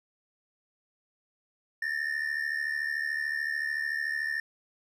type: ring-modulated tone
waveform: triangle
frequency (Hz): 1799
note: A6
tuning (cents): +38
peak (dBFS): -24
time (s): 1.82-4.4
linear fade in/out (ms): 2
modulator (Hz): 36.8
effects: none